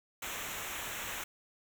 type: noise with comb filter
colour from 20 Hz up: pink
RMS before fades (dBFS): -40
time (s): 0.22-1.24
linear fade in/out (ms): 5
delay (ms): 0.21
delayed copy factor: -0.75
effects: none